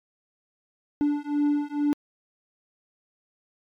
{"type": "beating tone pair", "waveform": "triangle", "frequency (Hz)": [291, 293.2], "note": ["D4", "D4"], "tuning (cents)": [-16, -3], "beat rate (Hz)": 2.2, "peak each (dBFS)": -23, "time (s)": [1.01, 1.93], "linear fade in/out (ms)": 0, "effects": ["MP3 96 kbps"]}